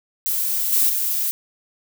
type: noise with level steps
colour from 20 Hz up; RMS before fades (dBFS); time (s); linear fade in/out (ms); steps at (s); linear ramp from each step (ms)
violet; -22 / -17 / -22; 0.26-1.31; 0; 0.72 / 0.89; 10
effects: none